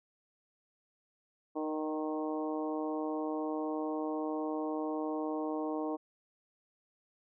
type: harmonic tone with a mistuned harmonic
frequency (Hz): 154.6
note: D#3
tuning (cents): -11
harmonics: 2 / 3 / 4 / 5 / 6 / 7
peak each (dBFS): -35 / -39 / -41 / -43 / -45 / -46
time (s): 1.55-5.97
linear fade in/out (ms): 20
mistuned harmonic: 3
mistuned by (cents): +15
effects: none